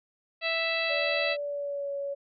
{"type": "harmonic tone", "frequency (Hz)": 659.3, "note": "E5", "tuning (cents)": 0, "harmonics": [1, 2, 3, 4, 5, 6, 7], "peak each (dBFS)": [-32, -39, -33, -30, -39, -35, -40], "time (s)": [0.41, 1.37], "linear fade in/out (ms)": 50}
{"type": "tone with pitch glide", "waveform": "sine", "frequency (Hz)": [580, 561.5], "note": ["D5", "C#5"], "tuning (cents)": [-22, 22], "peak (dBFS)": -30, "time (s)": [0.89, 2.15], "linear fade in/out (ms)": 20, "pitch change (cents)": -56, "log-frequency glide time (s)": [1.36, 1.92]}
{"effects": []}